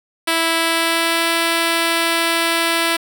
5% pulse tone with pitch glide, 329.6 to 333 Hz, E4 to E4, 0 to +18 cents, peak -4 dBFS, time 0.27-2.97 s, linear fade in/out 10 ms, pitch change +18 cents, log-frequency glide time 0.56-1.29 s, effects 7-bit

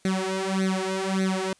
sawtooth tone with flanger, 190.1 Hz, F#3, 47 cents sharp, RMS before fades -26 dBFS, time 0.05-1.53 s, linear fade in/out 2 ms, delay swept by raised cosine 0.49 to 3.29 ms, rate 1.7 Hz, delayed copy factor +0.95, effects white hiss -61 dBFS RMS until 1.59 s + resampled to 22050 Hz

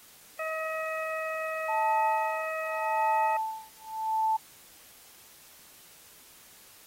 harmonic tone, 636 Hz, D#5, 38 cents sharp, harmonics 1 / 2 / 3 / 4, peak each -33 / -36 / -38 / -39 dBFS, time 0.39-3.37 s, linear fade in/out 5 ms
sine tone with tremolo, 880 Hz, A5, in tune, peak -23 dBFS, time 1.68-4.37 s, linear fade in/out 10 ms, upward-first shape sine, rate 0.85 Hz, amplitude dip 100%
effects white hiss -54 dBFS RMS until 6.86 s + AAC 48 kbps

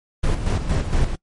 brown noise with tremolo, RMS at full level -18 dBFS, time 0.23-1.16 s, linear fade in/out 10 ms, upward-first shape square, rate 4.3 Hz, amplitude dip 55%, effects noise-tail reverb RT60 0.1 s tail -23 dB re dry + MP3 48 kbps

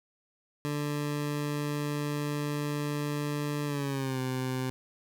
20% pulse tone with pitch glide, 146.83 to 129.31 Hz, D3 to C3, 0 to -20 cents, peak -25 dBFS, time 0.65-4.7 s, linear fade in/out 0 ms, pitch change -220 cents, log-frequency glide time 3.65-4.2 s, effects none

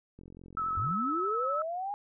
click train, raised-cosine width 3 ms, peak -37 dBFS, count 33, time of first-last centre 0.19-0.911 s, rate 44.4 Hz
sine tone with vibrato, 1299 Hz, E6, 26 cents flat, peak -29 dBFS, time 0.57-1.62 s, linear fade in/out 2 ms, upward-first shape triangle, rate 12 Hz, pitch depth 37 cents each way
sine linear sweep, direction up, 78.8 to 830.6 Hz, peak -32 dBFS, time 0.77-1.94 s, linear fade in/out 0 ms
effects none

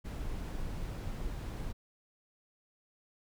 brown noise, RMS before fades -38 dBFS, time 0.04-1.73 s, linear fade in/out 20 ms, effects none

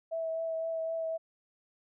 sine tone with vibrato, 652 Hz, E5, 19 cents flat, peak -31 dBFS, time 0.11-1.18 s, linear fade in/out 20 ms, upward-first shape triangle, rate 3.9 Hz, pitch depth 17 cents each way, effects none

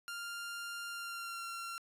sawtooth tone with pitch glide, 1396.9 to 1369.7 Hz, F6 to F6, 0 to -34 cents, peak -37 dBFS, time 0.08-1.78 s, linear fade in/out 0 ms, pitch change -34 cents, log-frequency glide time 0.88-1.46 s, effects resampled to 32000 Hz

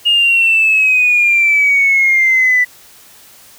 sine exponential sweep, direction down, 2856 to 1975.5 Hz, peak -7 dBFS, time 0.05-2.65 s, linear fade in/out 20 ms, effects tanh soft clip ceiling -3 dBFS + white hiss -42 dBFS RMS until 3.58 s

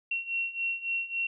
sine beating tone pair, 2728 / 2731.6 Hz, F7 / F7, -41 / -39 cents, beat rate 3.6 Hz, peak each -34 / -31 dBFS, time 0.11-1.27 s, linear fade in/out 5 ms, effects none

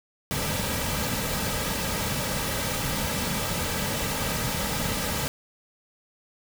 pink noise with comb filter, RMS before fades -28 dBFS, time 0.31-5.28 s, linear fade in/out 0 ms, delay 2.8 ms, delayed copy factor -0.55, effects none

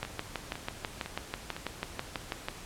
two click trains, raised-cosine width 0.3 ms, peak -22 / -16 dBFS, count 4 / 16, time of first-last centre 0.05-1.565 / 0.03-2.485 s, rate 1.98 / 6.11 Hz, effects pink hiss -46 dBFS RMS until 2.65 s + low-pass 11000 Hz 12 dB/octave

